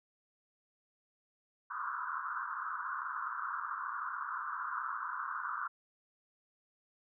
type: band-pass noise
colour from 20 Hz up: white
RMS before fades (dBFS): -39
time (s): 1.7-5.68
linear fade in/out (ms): 10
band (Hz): 1000 to 1500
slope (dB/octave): 96
effects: none